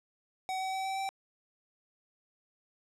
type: tone with pitch steps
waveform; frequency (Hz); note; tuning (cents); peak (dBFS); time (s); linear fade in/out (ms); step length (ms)
square; 755 / 760.3 / 765.5 / 770.9 / 776.2; F#5 / F#5 / G5 / G5 / G5; +35 / +47 / -41 / -29 / -17; -33; 0.49-1.09; 0; 120
effects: low-pass 9000 Hz 12 dB/octave